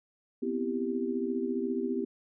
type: chord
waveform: sine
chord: C major seventh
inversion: third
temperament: equal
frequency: 246.9 / 261.6 / 329.6 / 392 Hz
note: B3 / C4 / E4 / G4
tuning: 0 / 0 / 0 / 0 cents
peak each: -33 / -36 / -36 / -33 dBFS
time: 0.42-2.05 s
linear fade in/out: 10 ms
effects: none